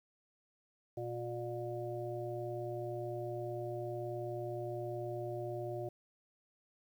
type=harmonic tone; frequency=119.4 Hz; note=A#2; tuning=42 cents sharp; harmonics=1 / 3 / 5 / 6; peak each=-43 / -41 / -43 / -47 dBFS; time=0.97-5.89 s; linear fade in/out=5 ms; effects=11-bit